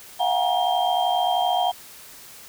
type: tone cluster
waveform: sine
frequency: 674 / 724 / 797 / 949 / 3189 Hz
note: E5 / F#5 / G5 / A#5 / G7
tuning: +38 / -38 / +28 / +31 / +29 cents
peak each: -29 / -21 / -26 / -28 / -29 dBFS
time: 0.19-1.72 s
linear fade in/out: 20 ms
effects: white hiss -44 dBFS RMS until 2.48 s